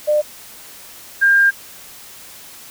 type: tone pair in turn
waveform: sine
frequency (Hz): 600 / 1601.8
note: D5 / G6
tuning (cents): +37 / +37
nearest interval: octave + perfect fourth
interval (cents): 1700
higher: second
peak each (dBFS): -12 / -9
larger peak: second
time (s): 0.07-0.22 / 1.21-1.51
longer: second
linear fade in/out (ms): 20
effects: white hiss -39 dBFS RMS until 2.7 s